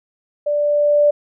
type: tone with level ramp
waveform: sine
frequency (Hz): 587.3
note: D5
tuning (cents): 0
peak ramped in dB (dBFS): -16 to -9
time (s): 0.46-1.11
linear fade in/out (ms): 10
effects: none